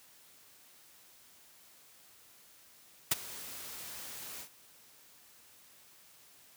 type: noise with ADSR envelope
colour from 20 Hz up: white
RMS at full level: -25 dBFS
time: 3.11-4.49 s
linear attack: 7 ms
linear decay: 23 ms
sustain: -20 dB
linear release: 80 ms
effects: white hiss -60 dBFS RMS until 6.56 s + high-pass 60 Hz 12 dB/octave